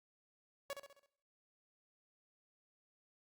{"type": "tone with echo", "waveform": "sawtooth", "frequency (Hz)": 561, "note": "C#5", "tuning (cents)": 21, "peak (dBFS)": -36, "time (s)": [0.7, 0.73], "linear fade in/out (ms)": 0, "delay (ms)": 66, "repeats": 5, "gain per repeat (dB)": -6, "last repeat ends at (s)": 1.06, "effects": ["noise-tail reverb RT60 0.7 s tail -20 dB re dry", "Opus 48 kbps"]}